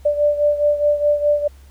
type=beating tone pair; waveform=sine; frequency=587.3 / 592.1 Hz; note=D5 / D5; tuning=0 / +14 cents; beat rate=4.8 Hz; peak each=-15 / -20 dBFS; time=0.05-1.48 s; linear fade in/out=10 ms; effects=added 68 Hz sine -41 dBFS peak until 1.7 s + pink hiss -54 dBFS RMS until 1.7 s